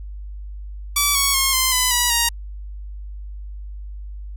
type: tone with pitch steps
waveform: 5% pulse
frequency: 1152 / 1113.4 / 1076.1 / 1040 / 1005.2 / 971.5 / 939 Hz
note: D6 / C#6 / C6 / C6 / B5 / B5 / A#5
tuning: -34 / +7 / +48 / -11 / +30 / -29 / +12 cents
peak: -4 dBFS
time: 0.96-2.29 s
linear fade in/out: 5 ms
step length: 190 ms
effects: added 50 Hz sine -30 dBFS peak until 4.36 s